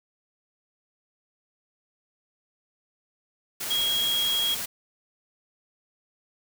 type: tone in noise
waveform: sine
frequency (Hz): 3285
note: G#7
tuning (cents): -20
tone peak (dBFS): -23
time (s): 3.7-4.55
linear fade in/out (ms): 10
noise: white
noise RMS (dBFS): -32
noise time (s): 3.6-4.66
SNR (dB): +6
effects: none

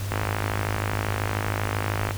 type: click train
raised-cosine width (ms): 0.5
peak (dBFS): -10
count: 106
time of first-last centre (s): 0.12-2.109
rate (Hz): 52.8
effects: added 98 Hz sine -27 dBFS peak until 2.17 s + pink hiss -37 dBFS RMS until 2.17 s

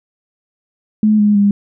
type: tone with pitch steps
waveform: sine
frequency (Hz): 213.8 / 208 / 202.3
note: A3 / G#3 / G#3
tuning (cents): -49 / +3 / -45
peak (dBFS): -8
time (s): 1.03-1.51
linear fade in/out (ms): 2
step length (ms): 160
effects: none

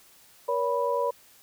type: tone cluster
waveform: sine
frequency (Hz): 475.2 / 565 / 985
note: A#4 / C#5 / B5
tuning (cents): +33 / +33 / -5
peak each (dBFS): -28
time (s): 0.48-1.11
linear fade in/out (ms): 10
effects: white hiss -56 dBFS RMS until 1.42 s

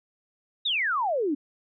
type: exponential sweep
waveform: sine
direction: down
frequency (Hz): 3897 to 270.2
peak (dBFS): -23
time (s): 0.65-1.35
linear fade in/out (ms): 10
effects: none

